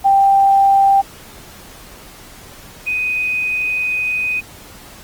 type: tone pair in turn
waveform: sine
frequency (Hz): 787 / 2499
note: G5 / D#7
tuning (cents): +7 / +7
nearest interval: octave + minor sixth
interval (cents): 2000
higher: second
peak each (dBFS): -8 / -16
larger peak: first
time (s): 0.04-1.02 / 2.86-4.41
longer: second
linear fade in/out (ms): 20
effects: pink hiss -39 dBFS RMS until 5.03 s + Opus 24 kbps